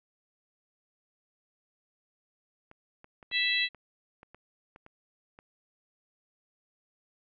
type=clicks; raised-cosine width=0.5 ms; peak=-35 dBFS; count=10; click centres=2.714 / 3.044 / 3.228 / 3.314 / 3.747 / 4.231 / 4.346 / 4.761 / 4.864 / 5.389 s
type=harmonic tone; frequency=659.3 Hz; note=E5; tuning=in tune; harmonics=3 / 4 / 5 / 6; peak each=-30 / -30 / -33 / -30 dBFS; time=3.31-3.69 s; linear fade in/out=50 ms
effects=none